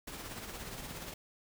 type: noise with tremolo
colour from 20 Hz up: pink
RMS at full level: -42 dBFS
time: 0.07-1.14 s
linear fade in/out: 5 ms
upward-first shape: triangle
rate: 17 Hz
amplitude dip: 50%
effects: none